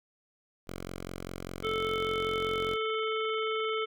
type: tone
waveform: 5% pulse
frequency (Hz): 45.04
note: F#1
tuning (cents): -46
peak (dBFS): -27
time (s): 0.67-2.76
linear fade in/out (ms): 10
type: harmonic tone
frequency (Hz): 438.6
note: A4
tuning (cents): -6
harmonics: 1 / 3 / 5 / 7 / 8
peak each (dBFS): -31 / -34 / -38 / -39 / -46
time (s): 1.63-3.86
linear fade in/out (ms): 20
effects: none